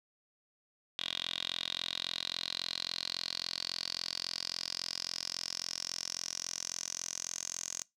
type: tone with band-pass filter sweep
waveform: 10% pulse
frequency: 43.65 Hz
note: F1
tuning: in tune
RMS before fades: -39 dBFS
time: 0.99-7.82 s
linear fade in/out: 0 ms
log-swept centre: 3500 to 6500 Hz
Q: 7.6
effects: noise-tail reverb RT60 0.2 s tail -23 dB re dry